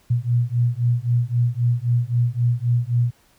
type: beating tone pair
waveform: sine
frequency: 118.5 / 122.3 Hz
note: A#2 / B2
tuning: +29 / -16 cents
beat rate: 3.8 Hz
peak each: -20 dBFS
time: 0.1-3.11 s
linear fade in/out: 10 ms
effects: pink hiss -58 dBFS RMS until 3.38 s